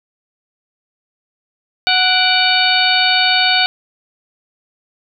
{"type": "harmonic tone with a mistuned harmonic", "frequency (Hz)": 740, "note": "F#5", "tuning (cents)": 0, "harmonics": [1, 2, 3, 4, 5, 6], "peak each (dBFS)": [-18, -18, -18, -18, -18, -18], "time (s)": [1.87, 3.66], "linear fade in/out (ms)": 0, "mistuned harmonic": 3, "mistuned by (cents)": 86, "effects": []}